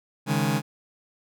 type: chord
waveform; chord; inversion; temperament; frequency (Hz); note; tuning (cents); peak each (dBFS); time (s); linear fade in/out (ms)
sawtooth; C# suspended second; none; just; 138.59 / 155.92 / 207.9; C#3 / D#3 / G#3; 0 / +4 / +2; -22; 0.26-0.62; 50
effects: none

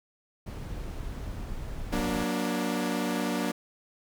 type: noise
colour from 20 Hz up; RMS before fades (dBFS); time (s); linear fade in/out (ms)
brown; -36; 0.46-2.24; 10
type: chord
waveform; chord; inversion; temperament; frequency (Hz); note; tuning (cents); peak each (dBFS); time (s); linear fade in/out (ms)
sawtooth; Gb augmented; none; equal with one note detuned; 185 / 237.4 / 293.7; Gb3 / Bb3 / D4; 0 / +32 / 0; -29 / -27 / -28; 1.92-3.52; 10
effects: none

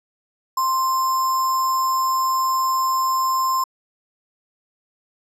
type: tone with sample-and-hold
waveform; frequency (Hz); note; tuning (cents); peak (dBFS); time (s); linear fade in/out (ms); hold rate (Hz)
sine; 1046.5; C6; 0; -17; 0.57-3.64; 5; 6300
effects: resampled to 32000 Hz

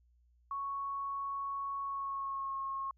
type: tone with pitch glide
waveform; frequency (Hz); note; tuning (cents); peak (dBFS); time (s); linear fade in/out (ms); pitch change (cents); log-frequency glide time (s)
sine; 1108.7 to 1085.3; C#6 to C#6; 0 to -37; -35; 0.51-2.91; 2; -37; 1.82-2.56
effects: added 60 Hz sine -65 dBFS peak until 2.97 s

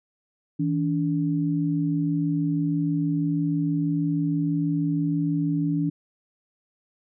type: tone pair together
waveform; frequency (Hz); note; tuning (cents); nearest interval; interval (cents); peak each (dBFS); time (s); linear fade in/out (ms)
sine; 161.47 / 287.7; E3 / D4; -35 / -36; minor seventh; 999; -24; 0.59-5.9; 10
effects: none

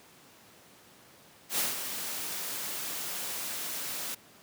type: noise with ADSR envelope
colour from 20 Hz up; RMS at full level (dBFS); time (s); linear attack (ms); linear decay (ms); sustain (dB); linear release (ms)
white; -28; 1.49-4.15; 91; 170; -8; 10
effects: pink hiss -56 dBFS RMS until 4.42 s + high-pass 150 Hz 12 dB/octave

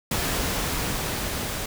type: noise with level ramp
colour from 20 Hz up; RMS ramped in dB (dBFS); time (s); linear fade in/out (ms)
pink; -25 to -30; 0.11-1.66; 5
effects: none

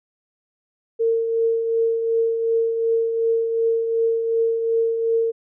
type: tone with tremolo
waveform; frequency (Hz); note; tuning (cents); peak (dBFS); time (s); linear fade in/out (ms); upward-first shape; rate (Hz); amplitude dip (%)
sine; 456.1; A#4; -38; -15; 0.99-5.32; 20; triangle; 2.7; 50
effects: none

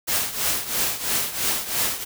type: noise with tremolo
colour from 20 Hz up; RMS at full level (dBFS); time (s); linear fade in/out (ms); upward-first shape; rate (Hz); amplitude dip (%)
white; -21; 0.07-2.05; 20; triangle; 3; 80
effects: none

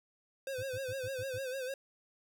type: tone with vibrato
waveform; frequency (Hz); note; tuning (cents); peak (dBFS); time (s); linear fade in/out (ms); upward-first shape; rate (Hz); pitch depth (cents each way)
square; 523.3; C5; 0; -37; 0.47-1.74; 2; sine; 6.6; 77
type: tone bursts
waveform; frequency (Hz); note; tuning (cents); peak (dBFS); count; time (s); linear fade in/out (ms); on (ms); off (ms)
triangle; 105.5; G#2; +28; -39; 6; 0.58-1.386; 10; 51; 100
effects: none

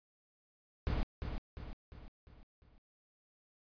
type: noise with echo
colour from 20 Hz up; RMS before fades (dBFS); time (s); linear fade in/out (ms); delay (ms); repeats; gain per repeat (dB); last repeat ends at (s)
brown; -33; 0.87-1.03; 0; 350; 5; -6; 2.78
effects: resampled to 11025 Hz

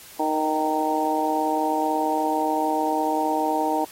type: harmonic tone with a mistuned harmonic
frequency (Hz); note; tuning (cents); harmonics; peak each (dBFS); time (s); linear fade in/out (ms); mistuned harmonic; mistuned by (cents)
155.56; D#3; 0; 2 / 3 / 4 / 5 / 6; -26 / -30 / -29 / -25 / -26; 0.19-3.85; 10; 6; -17
effects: white hiss -45 dBFS RMS until 3.91 s + AAC 48 kbps

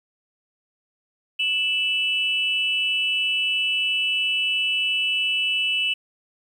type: tone pair together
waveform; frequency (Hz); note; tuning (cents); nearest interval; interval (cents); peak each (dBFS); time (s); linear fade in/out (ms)
sine; 2637 / 2960; E7 / F#7; 0 / 0; major second; 200; -22; 1.39-5.94; 10
effects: tanh soft clip ceiling -13 dBFS + 9-bit

